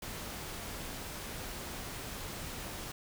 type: noise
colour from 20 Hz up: pink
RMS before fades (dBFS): -42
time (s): 0.02-2.92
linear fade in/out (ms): 5
effects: none